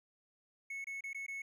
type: tone with dropouts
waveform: triangle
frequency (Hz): 2200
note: C#7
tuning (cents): -14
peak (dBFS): -38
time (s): 0.7-1.42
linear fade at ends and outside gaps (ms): 5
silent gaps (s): 0.844-0.869 / 1.008-1.038 / 1.132-1.146 / 1.265-1.281
effects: none